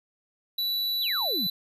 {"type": "tone with pitch glide", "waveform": "square", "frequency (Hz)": [3951, 3983], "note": ["B7", "B7"], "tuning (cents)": [0, 14], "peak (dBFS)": -26, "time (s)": [0.58, 1.5], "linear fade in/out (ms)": 5, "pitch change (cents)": 14, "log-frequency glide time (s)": [1.17, 1.38]}
{"type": "exponential sweep", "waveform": "sine", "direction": "down", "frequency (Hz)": [3951, 163.9], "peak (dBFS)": -31, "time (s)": [1.01, 1.47], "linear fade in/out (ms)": 5}
{"effects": []}